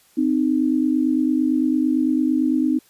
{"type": "tone pair together", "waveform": "sine", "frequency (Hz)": [258.7, 307.6], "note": ["C4", "D#4"], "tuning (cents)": [-19, -20], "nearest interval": "minor third", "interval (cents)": 299, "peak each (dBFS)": -19, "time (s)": [0.17, 2.79], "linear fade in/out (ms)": 10, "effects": ["white hiss -56 dBFS RMS until 2.89 s", "resampled to 32000 Hz"]}